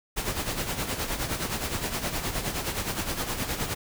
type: noise with tremolo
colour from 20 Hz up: pink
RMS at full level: -28 dBFS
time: 0.16-3.75 s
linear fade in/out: 20 ms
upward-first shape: sine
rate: 9.6 Hz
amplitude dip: 60%
effects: none